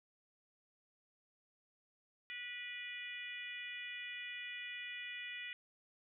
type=harmonic tone; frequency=488.7 Hz; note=B4; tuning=18 cents flat; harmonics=3 / 4 / 5 / 6 / 7; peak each=-56 / -46 / -48 / -51 / -55 dBFS; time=2.3-5.53 s; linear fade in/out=0 ms; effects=none